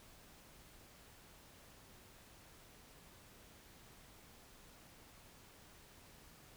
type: silence
effects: pink hiss -61 dBFS RMS until 6.56 s